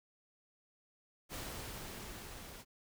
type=noise with level ramp; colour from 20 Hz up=pink; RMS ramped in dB=-43 to -51 dBFS; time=1.29-2.65 s; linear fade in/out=50 ms; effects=none